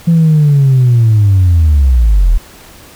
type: linear sweep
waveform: sine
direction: down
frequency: 170 to 37 Hz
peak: -3 dBFS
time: 0.07-2.38 s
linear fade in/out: 10 ms
effects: tanh soft clip ceiling -2 dBFS + pink hiss -37 dBFS RMS until 2.95 s